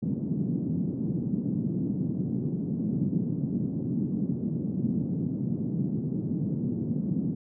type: band-pass noise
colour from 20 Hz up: white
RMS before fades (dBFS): -29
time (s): 0.02-7.35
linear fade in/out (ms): 10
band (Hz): 140 to 240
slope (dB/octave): 24
effects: none